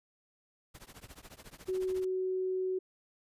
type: noise with tremolo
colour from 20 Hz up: pink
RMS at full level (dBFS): -48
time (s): 0.74-2.05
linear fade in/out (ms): 10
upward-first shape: triangle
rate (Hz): 14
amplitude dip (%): 100
type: tone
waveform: sine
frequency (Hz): 373.2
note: F#4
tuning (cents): +15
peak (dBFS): -30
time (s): 1.68-2.79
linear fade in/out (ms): 10
effects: resampled to 32000 Hz